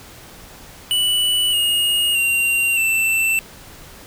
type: tone with pitch steps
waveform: square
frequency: 2960 / 2861 / 2765 / 2672 Hz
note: F#7 / F7 / F7 / E7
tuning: 0 / +41 / -18 / +23 cents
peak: -16 dBFS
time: 0.91-3.39 s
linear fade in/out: 0 ms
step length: 620 ms
effects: pink hiss -41 dBFS RMS until 4.06 s